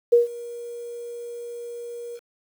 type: tone with ADSR envelope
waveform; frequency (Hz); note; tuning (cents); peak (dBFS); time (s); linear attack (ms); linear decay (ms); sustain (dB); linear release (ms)
sine; 475.2; A#4; +33; -10; 0.12-2.2; 12; 140; -22; 53
effects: 8-bit